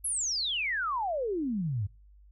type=exponential sweep; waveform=sine; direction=down; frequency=11420 to 92.5 Hz; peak=-28 dBFS; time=0.04-1.87 s; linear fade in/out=10 ms; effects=noise-tail reverb RT60 0.3 s tail -23 dB re dry + added 50 Hz sine -53 dBFS peak until 2.31 s